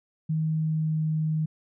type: tone with pitch glide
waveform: sine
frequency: 157.7 to 156.43 Hz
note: D#3 to D#3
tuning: +24 to +10 cents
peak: -23 dBFS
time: 0.29-1.46 s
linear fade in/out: 10 ms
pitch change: -14 cents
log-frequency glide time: 0.53-1.03 s
effects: none